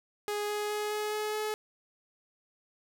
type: tone with pitch steps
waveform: sawtooth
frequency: 415.3 / 417.7 / 420.1 / 422.6 / 425 / 427.5 Hz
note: G#4 / G#4 / G#4 / G#4 / G#4 / A4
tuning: 0 / +10 / +20 / +30 / +40 / -50 cents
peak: -27 dBFS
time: 0.28-1.54 s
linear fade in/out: 0 ms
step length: 210 ms
effects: none